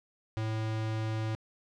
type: tone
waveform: square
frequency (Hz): 110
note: A2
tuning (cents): 0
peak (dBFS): -31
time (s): 0.37-1.35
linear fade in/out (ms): 0
effects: low-pass 5000 Hz 12 dB/octave + 11-bit